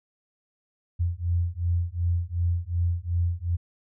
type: beating tone pair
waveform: sine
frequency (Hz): 85.3 / 88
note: F2 / F2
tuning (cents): -40 / +14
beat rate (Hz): 2.7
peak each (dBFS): -26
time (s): 0.99-3.57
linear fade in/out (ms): 20
effects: none